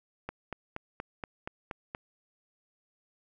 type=click train; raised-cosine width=0.5 ms; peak=-21 dBFS; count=8; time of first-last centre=0.29-1.949 s; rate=4.22 Hz; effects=none